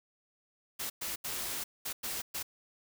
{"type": "noise bursts at uneven times", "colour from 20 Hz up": "white", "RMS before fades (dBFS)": -37, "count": 6, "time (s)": [[0.79, 0.9], [1.01, 1.16], [1.24, 1.64], [1.85, 1.93], [2.03, 2.22], [2.34, 2.43]], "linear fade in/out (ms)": 10, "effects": []}